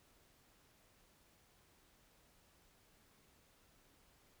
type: silence
effects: pink hiss -70 dBFS RMS until 4.4 s